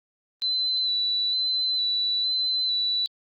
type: tone with vibrato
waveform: sine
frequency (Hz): 4000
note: B7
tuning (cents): +21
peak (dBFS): -22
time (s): 0.42-3.06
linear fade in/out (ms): 0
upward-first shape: square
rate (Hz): 1.1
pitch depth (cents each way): 20
effects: Opus 24 kbps